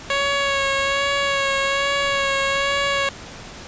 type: tone with vibrato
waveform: 10% pulse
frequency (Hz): 554.4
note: C#5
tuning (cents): 0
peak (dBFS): -10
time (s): 0.1-3.09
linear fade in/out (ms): 2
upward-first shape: sine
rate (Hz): 1.2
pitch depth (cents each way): 21
effects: pink hiss -37 dBFS RMS until 3.67 s + resampled to 16000 Hz